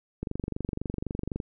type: click train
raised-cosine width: 3 ms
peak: -18 dBFS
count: 29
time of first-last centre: 0.23-1.402 s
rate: 23.9 Hz
effects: none